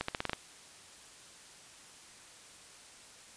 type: accelerating click train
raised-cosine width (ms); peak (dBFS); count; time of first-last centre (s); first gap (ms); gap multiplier
0.3; -16; 7; 0.01-0.332; 74; 0.87
effects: white hiss -54 dBFS RMS until 3.36 s + resampled to 22050 Hz